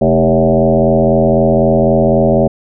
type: tone with frequency modulation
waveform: sine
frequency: 390.7 Hz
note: G4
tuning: 6 cents flat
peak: -7 dBFS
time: 0.01-2.48 s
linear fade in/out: 10 ms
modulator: 83.9 Hz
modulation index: 3.4
effects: none

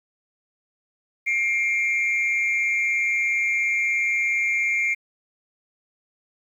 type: tone pair together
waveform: sine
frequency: 2132 / 2349 Hz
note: C7 / D7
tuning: +32 / 0 cents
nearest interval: major second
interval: 168 cents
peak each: -20 / -22 dBFS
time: 1.26-4.95 s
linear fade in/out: 20 ms
effects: tanh soft clip ceiling -16 dBFS + 9-bit

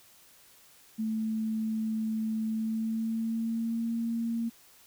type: tone with pitch glide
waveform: sine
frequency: 220 to 230.5 Hz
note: A3 to A#3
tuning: 0 to -19 cents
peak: -28 dBFS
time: 0.98-4.5 s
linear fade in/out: 20 ms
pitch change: +81 cents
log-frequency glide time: 2.45-3.95 s
effects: white hiss -58 dBFS RMS until 4.86 s

